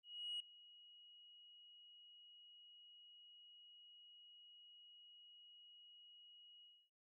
sine tone with ADSR envelope, 2900 Hz, F#7, 35 cents flat, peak -40 dBFS, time 0.03-6.9 s, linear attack 370 ms, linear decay 4 ms, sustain -21 dB, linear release 270 ms, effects tanh soft clip ceiling -40 dBFS

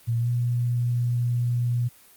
sine tone with pitch glide, 116.54 to 120.93 Hz, A#2 to B2, 0 to -36 cents, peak -21 dBFS, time 0.07-1.89 s, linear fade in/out 20 ms, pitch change +64 cents, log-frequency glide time 0.19-0.28 s, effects white hiss -53 dBFS RMS until 2.16 s + Opus 24 kbps

